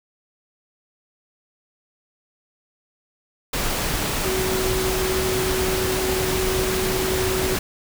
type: tone in noise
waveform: sine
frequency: 374.9 Hz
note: F#4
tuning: 23 cents sharp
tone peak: -23 dBFS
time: 4.25-7.56 s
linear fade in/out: 5 ms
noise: pink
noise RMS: -24 dBFS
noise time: 3.53-7.59 s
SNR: -2 dB
effects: none